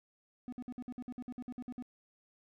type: tone bursts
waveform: triangle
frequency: 247.7 Hz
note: B3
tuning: 5 cents sharp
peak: -37 dBFS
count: 14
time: 0.48-1.824 s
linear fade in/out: 0 ms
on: 44 ms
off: 56 ms
effects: none